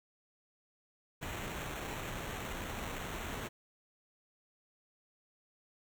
pink noise with sample-and-hold, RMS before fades -41 dBFS, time 1.21-3.49 s, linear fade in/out 20 ms, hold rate 4900 Hz, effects none

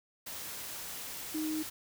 sine tone in noise, 311.1 Hz, D#4, in tune, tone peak -32 dBFS, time 1.34-1.63 s, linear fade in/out 10 ms, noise white, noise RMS -42 dBFS, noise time 0.26-1.7 s, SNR +7 dB, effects none

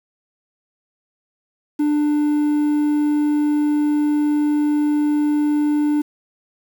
triangle tone, 296.8 Hz, D4, 18 cents sharp, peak -13 dBFS, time 1.79-6.02 s, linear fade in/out 10 ms, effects 7-bit

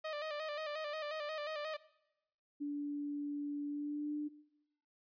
sawtooth tone with vibrato, 608 Hz, D#5, 40 cents flat, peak -35 dBFS, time 0.04-1.77 s, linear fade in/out 10 ms, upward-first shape square, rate 5.6 Hz, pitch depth 52 cents each way
sine tone with pitch glide, 289.8 to 297.3 Hz, D4 to D4, -23 to +21 cents, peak -36 dBFS, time 2.6-4.29 s, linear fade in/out 20 ms, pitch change +44 cents, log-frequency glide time 3.67-4.13 s
effects noise-tail reverb RT60 0.9 s tail -20 dB re dry + resampled to 11025 Hz

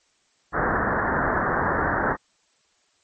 white low-pass noise, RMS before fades -23 dBFS, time 0.52-2.17 s, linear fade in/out 50 ms, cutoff 1800 Hz, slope 96 dB/octave, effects white hiss -65 dBFS RMS until 3.03 s + MP3 32 kbps

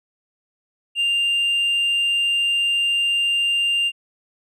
triangle tone with hard clipping, 2794 Hz, F7, in tune, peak -16 dBFS, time 0.95-3.92 s, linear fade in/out 50 ms, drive 1 dB, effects none

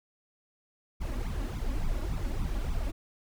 brown noise with flanger, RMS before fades -31 dBFS, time 1-2.92 s, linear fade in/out 20 ms, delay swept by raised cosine 0.82 to 3.62 ms, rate 3.5 Hz, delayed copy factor +0.85, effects none

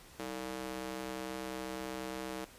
square tone with high-pass filter, 64.2 Hz, C2, 32 cents flat, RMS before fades -41 dBFS, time 0.19-2.45 s, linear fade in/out 5 ms, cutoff 330 Hz, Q 1.1, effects pink hiss -56 dBFS RMS until 2.58 s + resampled to 32000 Hz

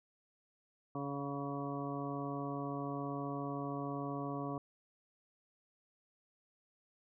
harmonic tone with a mistuned harmonic, 141.1 Hz, C#3, 31 cents sharp, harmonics 1 / 2 / 3 / 4 / 5 / 7 / 8, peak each -43 / -41 / -46 / -48 / -46 / -49 / -46 dBFS, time 0.95-4.58 s, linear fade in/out 2 ms, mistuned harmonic 7, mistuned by -23 cents, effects none

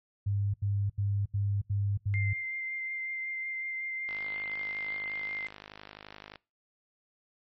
sine tone bursts, 100.7 Hz, G2, 47 cents sharp, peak -26 dBFS, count 6, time 0.26-2.335 s, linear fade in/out 10 ms, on 280 ms, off 79 ms
sine tone with vibrato, 2093 Hz, C7, in tune, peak -33 dBFS, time 2.14-5.47 s, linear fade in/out 0 ms, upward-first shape sine, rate 5.4 Hz, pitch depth 12 cents each way
click train, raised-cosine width 0.3 ms, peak -28 dBFS, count 118, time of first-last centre 4.09-6.357 s, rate 51.6 Hz
effects noise-tail reverb RT60 0.3 s tail -24 dB re dry + MP3 32 kbps

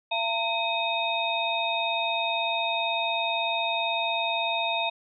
sine tone cluster, 679 / 909 / 2530 / 3699 Hz, F5 / A#5 / D#7 / A#7, -49 / -44 / +28 / -14 cents, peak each -30 dBFS, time 0.11-4.9 s, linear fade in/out 10 ms, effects none

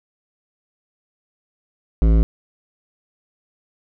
sine tone with hard clipping, 55 Hz, A1, in tune, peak -13 dBFS, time 2.02-2.23 s, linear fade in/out 0 ms, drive 14 dB, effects none

